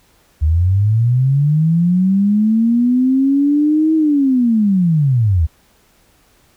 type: linear two-way sweep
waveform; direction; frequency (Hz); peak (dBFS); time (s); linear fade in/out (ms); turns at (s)
sine; up then down; 73.4 to 320 to 73.4; -10; 0.41-5.47; 20; 3.95
effects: pink hiss -54 dBFS RMS until 6.56 s